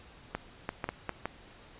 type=clicks; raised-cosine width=0.5 ms; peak=-17 dBFS; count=6; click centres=0.35 / 0.691 / 0.842 / 0.89 / 1.093 / 1.256 s; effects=pink hiss -54 dBFS RMS until 1.79 s + resampled to 8000 Hz